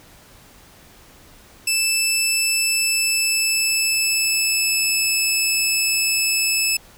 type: tone with pitch glide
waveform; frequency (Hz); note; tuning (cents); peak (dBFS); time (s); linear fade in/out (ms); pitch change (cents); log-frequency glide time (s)
15% pulse; 2637 to 2614; E7 to E7; 0 to -15; -10; 1.67-6.77; 5; -15; 2.63-5.17
effects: pink hiss -48 dBFS RMS until 6.97 s